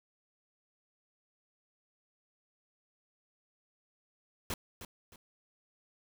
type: noise with echo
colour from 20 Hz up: pink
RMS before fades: -36 dBFS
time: 4.5-4.54 s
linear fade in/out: 2 ms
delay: 310 ms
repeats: 2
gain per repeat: -10 dB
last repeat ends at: 5.16 s
effects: none